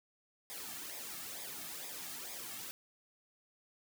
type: noise with flanger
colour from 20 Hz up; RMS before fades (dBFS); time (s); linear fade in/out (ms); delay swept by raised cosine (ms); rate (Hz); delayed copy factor
white; -45; 0.5-2.71; 0; 0.68 to 2.08; 2.2; -0.7
effects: none